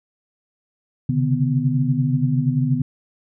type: tone cluster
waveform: sine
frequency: 130.2 / 138.8 / 151 / 248.9 Hz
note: C3 / C#3 / D3 / B3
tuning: -8 / +3 / +48 / +14 cents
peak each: -22 dBFS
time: 1.09-2.82 s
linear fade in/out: 5 ms
effects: none